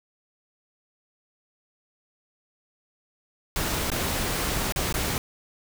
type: noise with dropouts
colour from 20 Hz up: pink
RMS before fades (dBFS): -27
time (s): 3.56-5.18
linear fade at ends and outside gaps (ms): 1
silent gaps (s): 3.902-3.917 / 4.723-4.76 / 4.926-4.941
effects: none